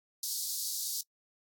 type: high-pass noise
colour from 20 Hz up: pink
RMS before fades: -35 dBFS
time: 0.23-1.01 s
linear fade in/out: 2 ms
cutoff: 4200 Hz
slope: 48 dB/octave
effects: noise-tail reverb RT60 0.1 s tail -25 dB re dry + AAC 64 kbps